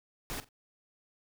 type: noise with echo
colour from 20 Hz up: pink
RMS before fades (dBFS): -38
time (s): 0.3-0.4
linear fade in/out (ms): 0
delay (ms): 44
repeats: 2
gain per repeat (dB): -15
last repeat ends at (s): 0.488
effects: none